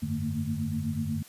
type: tone cluster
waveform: sine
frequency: 90.7 / 101 / 149.2 / 223.4 / 231.5 Hz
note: F#2 / G#2 / D3 / A3 / A#3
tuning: -34 / -48 / +28 / +27 / -12 cents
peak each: -36 / -37 / -33 / -32 / -36 dBFS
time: 0.02-1.23 s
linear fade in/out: 10 ms
effects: white hiss -52 dBFS RMS until 1.28 s + resampled to 32000 Hz